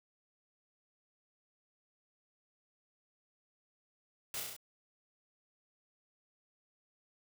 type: noise with echo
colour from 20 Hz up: white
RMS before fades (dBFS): -40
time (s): 4.34-4.4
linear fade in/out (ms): 2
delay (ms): 33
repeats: 5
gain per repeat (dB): -2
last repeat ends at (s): 4.565
effects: none